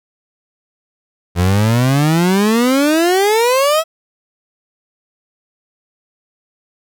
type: exponential sweep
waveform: 30% pulse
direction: up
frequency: 85.1 to 659.3 Hz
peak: -8 dBFS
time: 1.35-3.84 s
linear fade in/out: 50 ms
effects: none